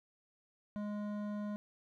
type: tone with hard clipping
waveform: sine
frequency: 207.7 Hz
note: G#3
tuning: in tune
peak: -39 dBFS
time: 0.76-1.56 s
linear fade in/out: 0 ms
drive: 12 dB
effects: none